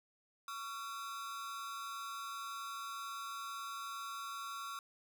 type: ring-modulated tone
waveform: 45% pulse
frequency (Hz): 1244.5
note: D#6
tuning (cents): 0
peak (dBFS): -39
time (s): 0.48-4.79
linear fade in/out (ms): 2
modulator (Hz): 121
effects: none